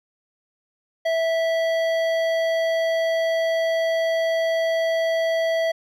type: tone with hard clipping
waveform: sine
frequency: 656 Hz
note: E5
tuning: 9 cents flat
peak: -21 dBFS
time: 1.05-5.72 s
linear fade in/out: 10 ms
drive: 12 dB
effects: none